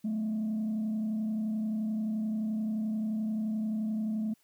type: tone with frequency modulation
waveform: sine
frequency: 217 Hz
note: A3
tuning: 24 cents flat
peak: -27 dBFS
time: 0.04-4.34 s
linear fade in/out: 10 ms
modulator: 31.5 Hz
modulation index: 0.31
effects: tanh soft clip ceiling -27 dBFS + white hiss -69 dBFS RMS until 4.43 s